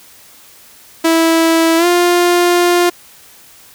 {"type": "tone with pitch glide", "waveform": "sawtooth", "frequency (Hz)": [327.8, 351.3], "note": ["E4", "F4"], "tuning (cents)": [-10, 10], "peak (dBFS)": -5, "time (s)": [1.04, 2.9], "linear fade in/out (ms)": 10, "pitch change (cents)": 120, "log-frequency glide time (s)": [1.77, 1.86], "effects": ["white hiss -42 dBFS RMS until 3.74 s"]}